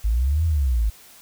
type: exponential two-way sweep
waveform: sine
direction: up then down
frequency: 51 to 84.2 to 51 Hz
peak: -17 dBFS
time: 0.04-0.9 s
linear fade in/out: 10 ms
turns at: 0.45 s
effects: white hiss -48 dBFS RMS until 1.21 s

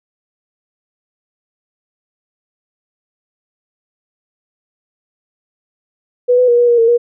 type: tone with pitch steps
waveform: sine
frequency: 492.3 / 499.9 / 478.1 / 482.5 / 475.4 / 457.4 / 476.6 Hz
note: B4 / B4 / A#4 / B4 / A#4 / A#4 / A#4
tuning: -6 / +21 / +44 / -40 / +34 / -33 / +38 cents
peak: -7 dBFS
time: 6.28-6.98 s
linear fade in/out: 20 ms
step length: 100 ms
effects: none

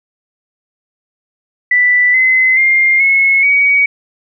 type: tone with pitch steps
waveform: sine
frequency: 1978 / 2044 / 2113 / 2183 / 2256 Hz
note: B6 / C7 / C7 / C#7 / C#7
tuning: +2 / -41 / +16 / -27 / +30 cents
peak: -7 dBFS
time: 1.71-3.86 s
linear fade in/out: 5 ms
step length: 430 ms
effects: none

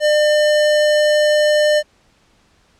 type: tone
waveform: square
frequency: 601 Hz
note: D5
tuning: 40 cents sharp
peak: -12 dBFS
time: 0-1.83 s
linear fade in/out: 50 ms
effects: pink hiss -56 dBFS RMS until 2.79 s + low-pass 7000 Hz 12 dB/octave

